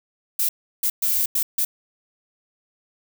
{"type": "noise bursts at uneven times", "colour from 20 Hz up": "violet", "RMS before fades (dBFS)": -21, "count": 5, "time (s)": [[0.39, 0.49], [0.83, 0.9], [1.02, 1.26], [1.35, 1.43], [1.58, 1.65]], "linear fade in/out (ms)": 5, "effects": []}